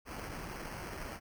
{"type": "noise with sample-and-hold", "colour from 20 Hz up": "pink", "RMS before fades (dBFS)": -43, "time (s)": [0.05, 1.2], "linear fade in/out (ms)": 50, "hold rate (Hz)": 3675, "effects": []}